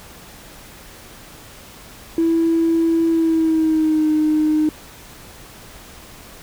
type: tone with pitch glide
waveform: triangle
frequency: 329.6 to 307.5 Hz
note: E4 to D#4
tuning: 0 to -20 cents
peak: -10 dBFS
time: 2.18-4.69 s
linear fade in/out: 2 ms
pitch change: -120 cents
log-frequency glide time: 3.09-4.11 s
effects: tanh soft clip ceiling -11 dBFS + pink hiss -41 dBFS RMS until 6.42 s